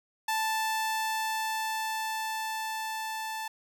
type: tone with level ramp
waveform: sawtooth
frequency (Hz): 880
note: A5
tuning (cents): 0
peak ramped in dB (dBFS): -23 to -30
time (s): 0.28-3.48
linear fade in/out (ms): 5
effects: none